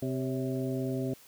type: harmonic tone with a mistuned harmonic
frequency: 130.3 Hz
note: C3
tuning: 7 cents flat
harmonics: 1 / 2 / 3 / 4 / 5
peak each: -34 / -33 / -36 / -41 / -41 dBFS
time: 0.02-1.14 s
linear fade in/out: 5 ms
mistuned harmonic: 4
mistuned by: +98 cents
effects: white hiss -56 dBFS RMS until 1.27 s

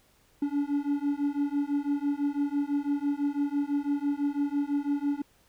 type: beating tone pair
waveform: triangle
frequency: 283.5 / 289.5 Hz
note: C#4 / D4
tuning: +39 / -25 cents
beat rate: 6 Hz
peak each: -27 dBFS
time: 0.42-5.22 s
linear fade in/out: 5 ms
effects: pink hiss -64 dBFS RMS until 5.48 s

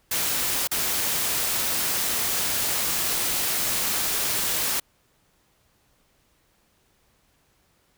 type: noise with dropouts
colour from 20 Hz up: white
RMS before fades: -25 dBFS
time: 0.11-4.8 s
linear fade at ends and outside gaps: 5 ms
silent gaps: 0.674-0.713 s
effects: pink hiss -65 dBFS RMS until 7.97 s

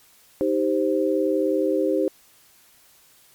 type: chord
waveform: sine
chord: C minor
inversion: first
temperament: equal with one note detuned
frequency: 312.7 / 392 / 523.3 Hz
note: Eb4 / G4 / C5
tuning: +9 / 0 / 0 cents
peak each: -23 dBFS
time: 0.41-2.08 s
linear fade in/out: 0 ms
effects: white hiss -55 dBFS RMS until 3.34 s + MP3 96 kbps

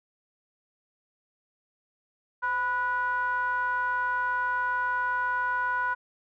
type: ring-modulated tone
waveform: triangle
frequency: 236.3 Hz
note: A#3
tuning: 24 cents sharp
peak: -20 dBFS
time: 2.42-5.95 s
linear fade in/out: 20 ms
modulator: 1230 Hz
effects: none

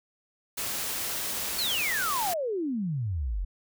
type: noise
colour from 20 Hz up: white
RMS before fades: -32 dBFS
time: 0.57-2.34 s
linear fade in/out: 10 ms
type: exponential sweep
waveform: sine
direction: down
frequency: 4505 to 40.74 Hz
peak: -27 dBFS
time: 1.58-3.45 s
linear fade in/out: 10 ms
effects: none

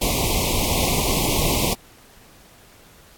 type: band-stop noise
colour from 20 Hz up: pink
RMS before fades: -21 dBFS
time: 0.01-1.74 s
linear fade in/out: 10 ms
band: 1100 to 2100 Hz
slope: 96 dB/octave
effects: pink hiss -50 dBFS RMS until 3.17 s + AAC 64 kbps

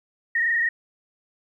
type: tone with frequency modulation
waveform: sine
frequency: 1858 Hz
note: A#6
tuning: 6 cents flat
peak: -19 dBFS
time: 0.35-0.69 s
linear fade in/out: 5 ms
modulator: 24.8 Hz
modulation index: 2.1
effects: 10-bit

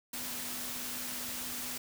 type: tone in noise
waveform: sine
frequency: 246.9 Hz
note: B3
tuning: in tune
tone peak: -49 dBFS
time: 0.13-1.78 s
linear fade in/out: 5 ms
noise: white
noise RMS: -39 dBFS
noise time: 0.13-1.78 s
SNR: -13 dB
effects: none

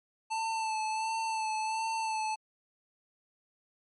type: tone with vibrato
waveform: square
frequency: 883 Hz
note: A5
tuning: 6 cents sharp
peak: -31 dBFS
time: 0.3-2.36 s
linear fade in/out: 20 ms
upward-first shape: sine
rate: 1.4 Hz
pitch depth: 28 cents each way
effects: MP3 48 kbps

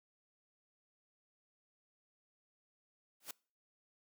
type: noise with exponential growth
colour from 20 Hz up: white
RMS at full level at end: -39 dBFS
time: 3.2-3.31 s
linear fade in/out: 5 ms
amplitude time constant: 23 ms
effects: noise-tail reverb RT60 0.4 s tail -25 dB re dry + high-pass 200 Hz 12 dB/octave

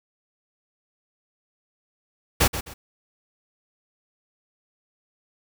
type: noise with echo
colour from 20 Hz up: pink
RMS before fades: -18 dBFS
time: 2.4-2.48 s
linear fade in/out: 10 ms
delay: 130 ms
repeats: 2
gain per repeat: -11 dB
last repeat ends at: 2.74 s
effects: none

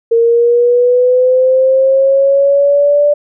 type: linear sweep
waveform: sine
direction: up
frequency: 459.4 to 587.3 Hz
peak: -6 dBFS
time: 0.11-3.14 s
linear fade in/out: 10 ms
effects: none

